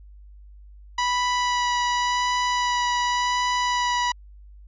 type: tone with vibrato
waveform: sawtooth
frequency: 982 Hz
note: B5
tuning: 10 cents flat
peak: -17 dBFS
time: 0.98-4.12 s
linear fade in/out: 5 ms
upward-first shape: sine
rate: 0.9 Hz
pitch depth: 10 cents each way
effects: added 50 Hz sine -43 dBFS peak until 4.67 s + resampled to 16000 Hz